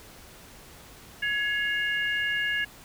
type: tone cluster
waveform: sine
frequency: 1678 / 2169 / 2819 Hz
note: G#6 / C#7 / F7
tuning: +17 / -38 / +16 cents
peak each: -26 / -34 / -32 dBFS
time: 1.22-2.65 s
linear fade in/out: 10 ms
effects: pink hiss -49 dBFS RMS until 2.84 s